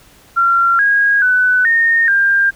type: tone with pitch steps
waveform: sine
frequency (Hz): 1373 / 1639 / 1498 / 1838 / 1597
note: F6 / G#6 / F#6 / A#6 / G6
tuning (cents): -30 / -23 / +21 / -25 / +32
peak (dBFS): -9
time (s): 0.36-2.51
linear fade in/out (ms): 20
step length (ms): 430
effects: pink hiss -46 dBFS RMS until 2.55 s